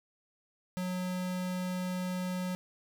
square tone, 182.5 Hz, F#3, 24 cents flat, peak -33 dBFS, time 0.77-2.55 s, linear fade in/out 0 ms, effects none

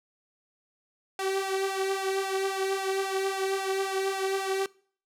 sawtooth tone with flanger, 386.2 Hz, G4, 26 cents flat, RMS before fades -29 dBFS, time 1.19-4.66 s, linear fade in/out 2 ms, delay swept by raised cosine 1.4 to 3.1 ms, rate 3.7 Hz, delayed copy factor +0.65, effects noise-tail reverb RT60 0.5 s tail -23 dB re dry + low-pass 12000 Hz 12 dB/octave

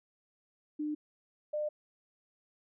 sine tone pair in turn, 300.8 / 601.6 Hz, D4 / D5, +42 / +42 cents, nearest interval octave, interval 1200 cents, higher second, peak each -32 / -31 dBFS, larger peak second, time 0.79-0.95 / 1.53-1.69 s, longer neither, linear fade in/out 10 ms, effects none

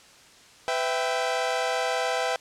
sawtooth chord, E minor, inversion second, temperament equal with one note detuned, 503.1 / 659.3 / 784 Hz, B4 / E5 / G5, +32 / 0 / 0 cents, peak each -25 dBFS, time 0.68-2.36 s, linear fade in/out 0 ms, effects white hiss -52 dBFS RMS until 2.4 s + low-pass 7000 Hz 12 dB/octave

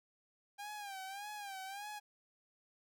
sawtooth tone with vibrato, 800 Hz, G5, 35 cents sharp, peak -40 dBFS, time 0.58-2 s, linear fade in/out 20 ms, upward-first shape sine, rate 1.7 Hz, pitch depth 91 cents each way, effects none

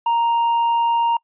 sine tone with tanh clipping, 932.3 Hz, A#5, in tune, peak -16 dBFS, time 0.06-1.17 s, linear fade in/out 5 ms, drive 4 dB, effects noise-tail reverb RT60 0.1 s tail -26 dB re dry + resampled to 8000 Hz

